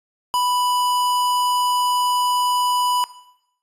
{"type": "tone", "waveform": "square", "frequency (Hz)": 989, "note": "B5", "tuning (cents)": 2, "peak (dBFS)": -18, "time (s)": [0.34, 3.04], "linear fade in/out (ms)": 0, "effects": ["noise-tail reverb RT60 0.8 s tail -17 dB re dry", "resampled to 32000 Hz"]}